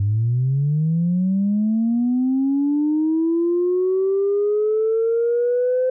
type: linear sweep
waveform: sine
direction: up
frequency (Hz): 98 to 515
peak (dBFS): -15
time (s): 0-5.9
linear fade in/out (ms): 5
effects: tanh soft clip ceiling -12 dBFS